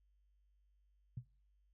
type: tone with exponential decay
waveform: sine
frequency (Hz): 123.5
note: B2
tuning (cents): 0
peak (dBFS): -37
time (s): 1.17-1.26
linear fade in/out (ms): 5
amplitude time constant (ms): 18
effects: noise-tail reverb RT60 0.4 s tail -23 dB re dry + added 50 Hz sine -70 dBFS peak until 1.73 s